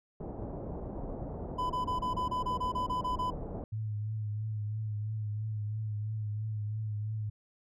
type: low-pass noise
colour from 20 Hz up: pink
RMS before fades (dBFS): -39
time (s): 0.2-3.64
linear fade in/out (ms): 2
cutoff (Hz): 750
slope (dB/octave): 24
type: tone bursts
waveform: triangle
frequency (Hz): 1003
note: B5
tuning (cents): +26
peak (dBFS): -28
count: 12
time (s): 1.58-3.306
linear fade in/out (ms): 10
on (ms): 120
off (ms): 26
type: tone with vibrato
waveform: sine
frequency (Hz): 107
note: A2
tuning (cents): -48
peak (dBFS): -32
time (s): 3.72-7.3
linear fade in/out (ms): 10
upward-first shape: triangle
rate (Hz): 3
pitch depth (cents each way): 48
effects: none